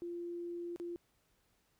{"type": "tone with dropouts", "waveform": "sine", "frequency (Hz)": 345.7, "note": "F4", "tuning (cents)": -18, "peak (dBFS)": -39, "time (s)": [0.02, 0.96], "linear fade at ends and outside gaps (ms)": 0, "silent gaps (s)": [0.761, 0.799], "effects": ["pink hiss -75 dBFS RMS until 1.79 s"]}